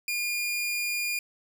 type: tone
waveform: sawtooth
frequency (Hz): 2421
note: D#7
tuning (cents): -48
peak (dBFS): -24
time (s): 0.08-1.19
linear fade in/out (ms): 2
effects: none